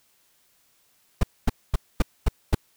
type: noise bursts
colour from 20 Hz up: brown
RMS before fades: -17 dBFS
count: 6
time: 1.21-2.548 s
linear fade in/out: 5 ms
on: 23 ms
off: 240 ms
effects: white hiss -64 dBFS RMS until 2.76 s